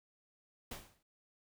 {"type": "noise with exponential decay", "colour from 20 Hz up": "pink", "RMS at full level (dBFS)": -42, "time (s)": [0.71, 1.03], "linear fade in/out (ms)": 5, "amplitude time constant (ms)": 68, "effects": []}